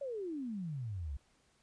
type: exponential sweep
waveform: sine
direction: down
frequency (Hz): 578 to 64.2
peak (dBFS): -37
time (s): 0.01-1.17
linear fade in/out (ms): 5
effects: pink hiss -71 dBFS RMS until 1.62 s + resampled to 22050 Hz